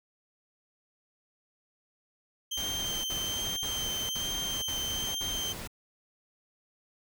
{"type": "tone with vibrato", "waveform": "30% pulse", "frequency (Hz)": 3136, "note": "G7", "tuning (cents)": 0, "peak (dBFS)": -29, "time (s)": [2.51, 5.53], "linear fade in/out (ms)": 10, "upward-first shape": "sine", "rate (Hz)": 1.2, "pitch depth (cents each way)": 13}
{"type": "noise bursts", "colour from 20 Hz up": "pink", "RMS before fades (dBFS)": -40, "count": 6, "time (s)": [2.57, 5.675], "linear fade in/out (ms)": 5, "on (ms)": 470, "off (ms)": 57}
{"effects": []}